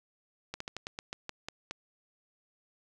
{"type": "slowing click train", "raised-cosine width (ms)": 0.2, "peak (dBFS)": -20, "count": 10, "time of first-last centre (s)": [0.54, 1.71], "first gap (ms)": 64, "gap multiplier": 1.17, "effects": []}